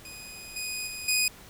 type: tone with level steps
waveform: 15% pulse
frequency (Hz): 2489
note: D#7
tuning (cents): 0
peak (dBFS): -35 / -25 / -29 / -16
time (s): 0.05-1.28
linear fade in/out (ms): 2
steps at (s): 0.56 / 0.87 / 1.08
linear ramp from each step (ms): 5
effects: pink hiss -50 dBFS RMS until 1.49 s